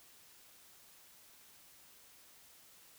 silence, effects white hiss -61 dBFS RMS until 2.98 s

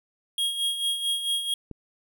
square tone with tremolo, 3272 Hz, G#7, 26 cents flat, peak -23 dBFS, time 0.38-1.54 s, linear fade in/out 2 ms, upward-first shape sine, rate 4.5 Hz, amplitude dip 60%
click, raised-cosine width 3 ms, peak -24 dBFS, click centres 1.713 s
effects none

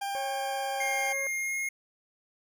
40% pulse tone with vibrato, 796 Hz, G5, 26 cents sharp, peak -30 dBFS, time 0.01-1.13 s, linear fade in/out 10 ms, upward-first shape sine, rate 17 Hz, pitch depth 9 cents each way
harmonic tone, 548 Hz, C#5, 20 cents flat, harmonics 1 / 2 / 3 / 4, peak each -36 / -48 / -46 / -51 dBFS, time 0.15-1.27 s, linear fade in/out 0 ms
square tone with pitch glide, 2128 to 2147 Hz, C7 to C7, +29 to +44 cents, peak -30 dBFS, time 0.8-1.69 s, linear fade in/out 5 ms, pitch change +15 cents, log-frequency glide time 1.37-1.55 s
effects none

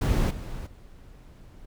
brown noise with level steps, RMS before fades -22 / -35 / -48 dBFS, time 0.01-1.66 s, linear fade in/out 10 ms, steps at 0.3 / 0.66 s, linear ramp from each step 10 ms, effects none

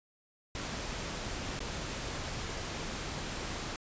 pink noise with dropouts, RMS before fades -38 dBFS, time 0.55-3.76 s, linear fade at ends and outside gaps 1 ms, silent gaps 1.592-1.604 s, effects resampled to 16000 Hz

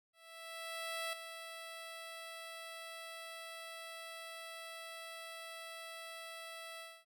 10% pulse tone with ADSR envelope, 659.3 Hz, E5, in tune, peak -29 dBFS, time 0.13-7.05 s, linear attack 1000 ms, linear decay 4 ms, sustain -9 dB, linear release 250 ms, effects none

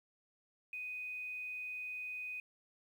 sine tone with quantisation, 2495 Hz, D#7, 4 cents sharp, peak -40 dBFS, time 0.73-2.4 s, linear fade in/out 2 ms, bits 11, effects none

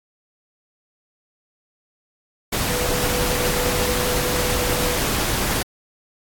sine tone in noise, 493.9 Hz, B4, in tune, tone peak -25 dBFS, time 2.69-4.96 s, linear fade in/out 10 ms, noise pink, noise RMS -22 dBFS, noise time 2.52-5.63 s, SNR -6 dB, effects AAC 64 kbps

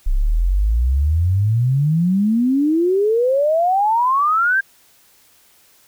sine exponential sweep, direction up, 31.29 to 1618 Hz, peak -13 dBFS, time 0.06-4.61 s, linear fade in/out 10 ms, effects white hiss -53 dBFS RMS until 5.87 s

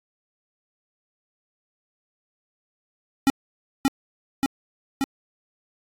square tone with echo, 272.3 Hz, C#4, 31 cents flat, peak -15 dBFS, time 3.27-3.3 s, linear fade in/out 0 ms, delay 580 ms, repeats 3, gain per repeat -2 dB, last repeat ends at 5.04 s, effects AAC 64 kbps

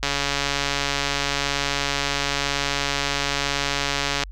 click train, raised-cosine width 0.2 ms, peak -5 dBFS, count 594, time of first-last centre 0.03-4.236 s, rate 141 Hz, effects added 47 Hz sine -34 dBFS peak until 4.31 s

